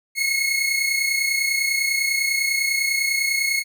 sawtooth tone pair together, 2165 / 2195 Hz, C#7 / C#7, -41 / -18 cents, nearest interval unison, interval 23 cents, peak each -18 / -20 dBFS, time 0.15-3.64 s, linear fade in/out 50 ms, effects none

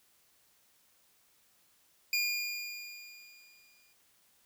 25% pulse tone with exponential decay, 2421 Hz, D#7, 48 cents flat, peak -23 dBFS, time 2.13-3.93 s, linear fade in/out 2 ms, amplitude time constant 390 ms, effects white hiss -68 dBFS RMS until 4.45 s

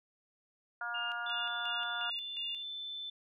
harmonic tone, 237.3 Hz, A#3, 31 cents sharp, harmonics 3 / 4 / 5 / 6 / 7, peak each -44 / -45 / -47 / -37 / -48 dBFS, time 0.81-2.1 s, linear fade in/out 2 ms
sine tone with tremolo, 2813 Hz, F7, 12 cents sharp, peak -37 dBFS, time 0.94-2.63 s, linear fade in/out 10 ms, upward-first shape square, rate 2.8 Hz, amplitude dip 80%
sine tone with pitch glide, 3494 to 3528 Hz, A7 to A7, -13 to +4 cents, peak -39 dBFS, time 1.26-3.1 s, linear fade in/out 5 ms, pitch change +17 cents, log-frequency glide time 1.89-2.48 s
effects none

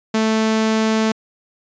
sawtooth tone, 220 Hz, A3, in tune, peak -11 dBFS, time 0.14-1.12 s, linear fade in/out 5 ms, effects resampled to 16000 Hz

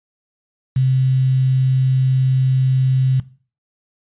sine tone with quantisation, 130.81 Hz, C3, in tune, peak -12 dBFS, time 0.76-3.2 s, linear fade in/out 5 ms, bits 6, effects noise-tail reverb RT60 0.4 s tail -18 dB re dry + resampled to 8000 Hz

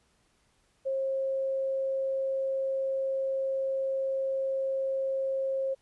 sine tone, 536 Hz, C5, 42 cents sharp, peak -27 dBFS, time 0.85-5.75 s, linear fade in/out 20 ms, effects pink hiss -69 dBFS RMS until 5.81 s + resampled to 24000 Hz

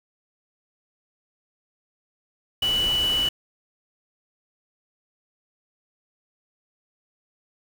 sine tone in noise, 2960 Hz, F#7, in tune, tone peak -20 dBFS, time 2.62-3.29 s, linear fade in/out 5 ms, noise pink, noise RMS -33 dBFS, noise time 2.62-3.29 s, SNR +10 dB, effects none

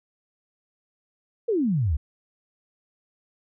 sine exponential sweep, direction down, 492.8 to 65.41 Hz, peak -20 dBFS, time 1.48-1.97 s, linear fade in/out 10 ms, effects none

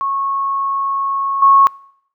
sine tone with level steps, 1098 Hz, C#6, 17 cents flat, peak -16 / -6 dBFS, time 0.01-1.67 s, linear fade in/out 0 ms, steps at 1.42 s, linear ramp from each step 5 ms, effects noise-tail reverb RT60 0.7 s tail -25 dB re dry

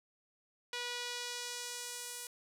sawtooth tone with band-pass filter sweep, 486.1 Hz, B4, 28 cents flat, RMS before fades -42 dBFS, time 0.73-2.27 s, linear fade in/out 2 ms, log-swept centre 3400 to 10000 Hz, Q 1, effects none

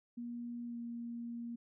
sine tone with pitch glide, 238.4 to 235.4 Hz, A#3 to A#3, +39 to +17 cents, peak -40 dBFS, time 0.17-1.56 s, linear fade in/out 10 ms, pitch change -22 cents, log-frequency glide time 0.66-0.77 s, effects none

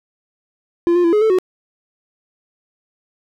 triangle tone with pitch steps, 343.5 / 352.6 / 336.8 / 421.8 / 440.1 / 369.5 Hz, F4 / F4 / E4 / G#4 / A4 / F#4, -29 / +17 / +37 / +27 / 0 / -2 cents, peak -9 dBFS, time 0.87-1.386 s, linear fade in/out 0 ms, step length 86 ms, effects none

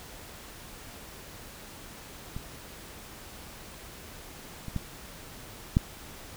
clicks, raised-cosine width 5 ms, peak -23 / -24 / -17 / -8 dBFS, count 4, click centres 2.365 / 4.683 / 4.763 / 5.769 s, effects pink hiss -46 dBFS RMS until 6.36 s

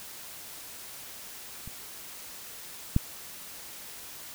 clicks, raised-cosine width 5 ms, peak -29 / -9 dBFS, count 2, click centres 1.676 / 2.964 s, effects white hiss -44 dBFS RMS until 4.34 s

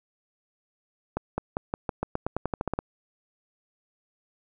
accelerating click train, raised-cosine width 1 ms, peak -13 dBFS, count 15, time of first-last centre 1.17-2.79 s, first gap 210 ms, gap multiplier 0.9, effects none

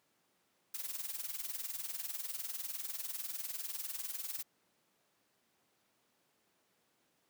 blue noise with tremolo, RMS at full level -38 dBFS, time 0.74-4.43 s, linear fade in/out 5 ms, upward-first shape triangle, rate 20 Hz, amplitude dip 85%, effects pink hiss -75 dBFS RMS until 7.29 s + high-pass 200 Hz 12 dB/octave

